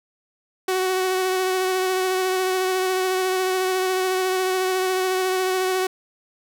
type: tone with vibrato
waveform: sawtooth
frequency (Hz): 373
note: F#4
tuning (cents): +14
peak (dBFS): -16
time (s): 0.68-5.87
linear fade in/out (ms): 5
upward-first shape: sine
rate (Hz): 14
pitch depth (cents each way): 18
effects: none